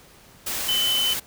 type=tone in noise; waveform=sine; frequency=3036 Hz; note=F#7; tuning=44 cents sharp; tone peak=-20 dBFS; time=0.68-1.14 s; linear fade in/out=10 ms; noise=white; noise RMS=-28 dBFS; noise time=0.46-1.2 s; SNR=+5 dB; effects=pink hiss -51 dBFS RMS until 1.26 s